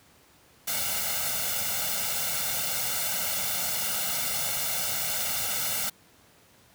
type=noise with comb filter; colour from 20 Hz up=white; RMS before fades=-29 dBFS; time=0.67-5.9 s; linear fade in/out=10 ms; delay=1.4 ms; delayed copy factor=+0.9; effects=pink hiss -58 dBFS RMS until 6.74 s + high-pass 80 Hz 12 dB/octave